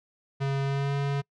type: tone with pitch glide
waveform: square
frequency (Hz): 137.7 to 140.43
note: C#3 to C#3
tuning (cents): -11 to +23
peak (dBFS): -26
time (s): 0.4-1.22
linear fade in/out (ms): 20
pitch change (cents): +34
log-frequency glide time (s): 0.63-0.94
effects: noise-tail reverb RT60 0.1 s tail -26 dB re dry + low-pass 4000 Hz 12 dB/octave